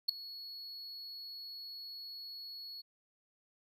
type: tone with ADSR envelope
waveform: triangle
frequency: 4365 Hz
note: C#8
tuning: 28 cents flat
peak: -22 dBFS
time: 0.08-2.82 s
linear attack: 12 ms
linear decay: 4 ms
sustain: -21 dB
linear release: 18 ms
effects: none